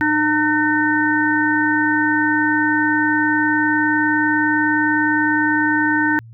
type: harmonic tone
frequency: 303.3 Hz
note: D#4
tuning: 44 cents flat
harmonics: 1 / 3 / 5 / 6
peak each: -18 / -22 / -19 / -21 dBFS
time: 0.01-6.19 s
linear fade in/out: 0 ms
effects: added 114 Hz sine -37 dBFS peak until 6.33 s